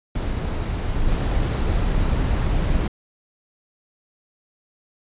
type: noise with level steps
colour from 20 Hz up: brown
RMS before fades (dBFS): -23 / -20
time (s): 0.15-2.88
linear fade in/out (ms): 5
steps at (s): 1.08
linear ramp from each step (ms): 2
effects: resampled to 8000 Hz